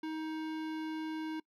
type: tone with hard clipping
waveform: sine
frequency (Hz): 315.1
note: D#4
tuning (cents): +22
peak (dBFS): -38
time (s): 0.03-1.4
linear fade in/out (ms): 5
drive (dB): 18
effects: noise-tail reverb RT60 0.1 s tail -24 dB re dry